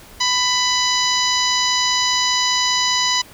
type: harmonic tone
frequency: 995 Hz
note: B5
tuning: 13 cents sharp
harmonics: 1 / 2 / 3 / 4 / 5 / 6 / 7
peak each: -22 / -24 / -24 / -22 / -22 / -25 / -28 dBFS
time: 0.2-3.22 s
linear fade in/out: 10 ms
effects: pink hiss -43 dBFS RMS until 3.33 s